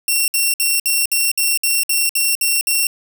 5% pulse tone bursts, 2725 Hz, F7, 43 cents flat, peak -5 dBFS, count 11, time 0.08-2.87 s, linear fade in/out 2 ms, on 200 ms, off 59 ms, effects 7-bit

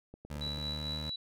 click train, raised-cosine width 2 ms, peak -34 dBFS, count 5, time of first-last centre 0.14-0.581 s, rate 9.08 Hz
20% pulse tone with pitch glide, 73.5 to 75.87 Hz, D2 to D#2, +2 to -43 cents, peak -33 dBFS, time 0.3-1.1 s, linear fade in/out 5 ms, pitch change +55 cents, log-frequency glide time 0.53-0.95 s
sine tone with tremolo, 3936 Hz, B7, 7 cents flat, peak -35 dBFS, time 0.41-1.16 s, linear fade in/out 5 ms, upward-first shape sine, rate 4.5 Hz, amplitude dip 50%
effects none

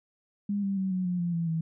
sine tone with pitch steps, 202.9 / 196.56 / 190.41 / 184.45 / 178.69 / 173.1 / 167.69 / 162.44 Hz, G#3 / G3 / F#3 / F#3 / F3 / F3 / E3 / E3, -40 / +5 / +50 / -5 / +40 / -15 / +30 / -25 cents, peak -26 dBFS, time 0.49-1.61 s, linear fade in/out 5 ms, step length 140 ms, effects none

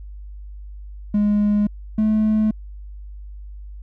triangle tone pair in turn, 207.4 / 215.8 Hz, G#3 / A3, -2 / -33 cents, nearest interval minor second, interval 69 cents, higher second, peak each -12 dBFS, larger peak neither, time 1.14-1.67 / 1.98-2.51 s, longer neither, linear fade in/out 5 ms, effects tanh soft clip ceiling -9 dBFS + added 50 Hz sine -33 dBFS peak until 3.82 s

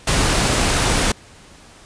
pink noise, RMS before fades -17 dBFS, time 0.07-1.12 s, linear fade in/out 5 ms, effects pink hiss -45 dBFS RMS until 1.85 s + resampled to 22050 Hz

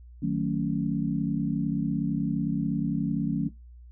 sine chord, D# half-diminished seventh, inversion none, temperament just, 155.56 / 186.68 / 224 / 280 Hz, D#3 / F#3 / A3 / C#4, 0 / +16 / +31 / +18 cents, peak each -30 dBFS, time 0.22-3.49 s, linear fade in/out 10 ms, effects noise-tail reverb RT60 0.2 s tail -19 dB re dry + added 60 Hz sine -45 dBFS peak until 3.91 s

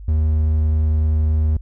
triangle tone, 77.6 Hz, D#2, 4 cents flat, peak -12 dBFS, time 0.08-1.57 s, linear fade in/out 5 ms, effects added 50 Hz sine -32 dBFS peak until 1.61 s

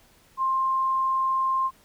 sine tone, 1056 Hz, C6, 16 cents sharp, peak -21 dBFS, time 0.37-1.71 s, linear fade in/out 50 ms, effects pink hiss -58 dBFS RMS until 1.84 s

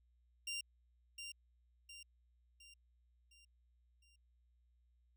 20% pulse tone with echo, 2782 Hz, F7, 7 cents flat, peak -36 dBFS, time 0.47-0.61 s, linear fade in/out 5 ms, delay 710 ms, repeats 5, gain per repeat -6 dB, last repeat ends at 4.16 s, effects added 60 Hz sine -70 dBFS peak until 5.16 s

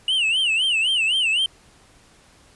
triangle tone with vibrato, 2859 Hz, F7, 40 cents sharp, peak -16 dBFS, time 0.08-1.46 s, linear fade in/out 2 ms, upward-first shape sine, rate 3.9 Hz, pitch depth 180 cents each way, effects pink hiss -53 dBFS RMS until 2.55 s + resampled to 24000 Hz

